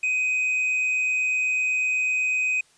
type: tone with amplitude modulation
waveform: triangle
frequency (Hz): 2510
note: D#7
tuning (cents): +15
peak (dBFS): -18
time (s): 0.03-2.61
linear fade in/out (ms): 5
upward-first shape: sine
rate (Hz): 128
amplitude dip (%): 30
effects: white hiss -59 dBFS RMS until 2.77 s + resampled to 22050 Hz